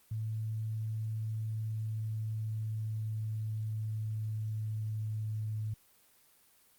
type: tone with pitch glide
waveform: sine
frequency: 110 to 108.17 Hz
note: A2 to A2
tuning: 0 to -29 cents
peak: -33 dBFS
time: 0.11-5.74 s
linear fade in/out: 5 ms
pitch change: -29 cents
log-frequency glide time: 1.09-5.62 s
effects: white hiss -65 dBFS RMS until 6.78 s + Opus 24 kbps